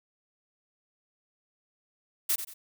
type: noise with echo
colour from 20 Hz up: blue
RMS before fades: -26 dBFS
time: 2.29-2.36 s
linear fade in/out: 10 ms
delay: 90 ms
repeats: 2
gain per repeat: -10 dB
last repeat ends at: 2.54 s
effects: none